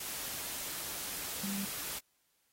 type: tone in noise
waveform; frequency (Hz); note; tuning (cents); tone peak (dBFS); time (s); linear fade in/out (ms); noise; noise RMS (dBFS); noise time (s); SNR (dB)
sine; 198.2; G3; +19; -36; 1.43-1.65; 5; white; -40; 0-1.99; +1
effects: white hiss -75 dBFS RMS until 2.52 s + AAC 48 kbps